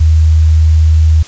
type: tone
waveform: sine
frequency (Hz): 79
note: D#2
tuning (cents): +27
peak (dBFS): -4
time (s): 0-1.23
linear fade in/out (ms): 10
effects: white hiss -33 dBFS RMS until 1.27 s + resampled to 16000 Hz